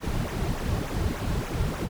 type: noise with flanger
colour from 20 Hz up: brown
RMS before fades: -28 dBFS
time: 0-1.89 s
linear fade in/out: 50 ms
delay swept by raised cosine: 0.21 to 4.11 ms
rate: 3.4 Hz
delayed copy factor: -0.7
effects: none